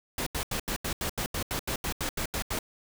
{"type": "noise bursts", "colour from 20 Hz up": "pink", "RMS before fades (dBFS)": -31, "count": 15, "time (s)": [0.18, 2.589], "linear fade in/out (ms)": 2, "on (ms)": 85, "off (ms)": 81, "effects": []}